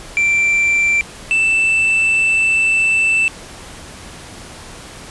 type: tone pair in turn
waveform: triangle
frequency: 2349 / 2654 Hz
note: D7 / E7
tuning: 0 / +11 cents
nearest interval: major second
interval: 211 cents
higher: second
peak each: -10 dBFS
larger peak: neither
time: 0.17-1.01 / 1.31-3.28 s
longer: second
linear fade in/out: 0 ms
effects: pink hiss -35 dBFS RMS until 5.1 s + resampled to 24000 Hz

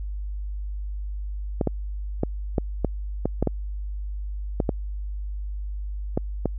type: clicks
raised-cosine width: 2 ms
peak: -8 dBFS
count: 12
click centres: 1.612 / 1.673 / 2.234 / 2.582 / 2.847 / 3.256 / 3.426 / 3.473 / 4.602 / 4.692 / 6.175 / 6.457 s
effects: added 50 Hz sine -28 dBFS peak until 6.58 s

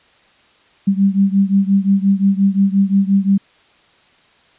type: beating tone pair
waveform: sine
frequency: 194.4 / 200.1 Hz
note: G3 / G3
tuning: -14 / +36 cents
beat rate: 5.7 Hz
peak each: -13 / -15 dBFS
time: 0.87-3.38 s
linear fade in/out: 10 ms
effects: white hiss -52 dBFS RMS until 4.58 s + resampled to 8000 Hz

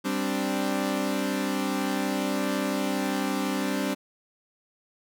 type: chord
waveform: sawtooth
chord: G suspended fourth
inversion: none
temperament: equal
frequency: 196 / 261.6 / 293.7 Hz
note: G3 / C4 / D4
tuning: 0 / 0 / 0 cents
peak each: -26 dBFS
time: 0.04-3.95 s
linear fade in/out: 20 ms
effects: none

